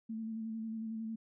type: tone with vibrato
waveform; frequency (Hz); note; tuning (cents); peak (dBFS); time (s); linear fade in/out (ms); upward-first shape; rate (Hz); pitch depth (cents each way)
sine; 222.6; A3; +20; -37; 0.09-1.16; 10; square; 11; 21
effects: none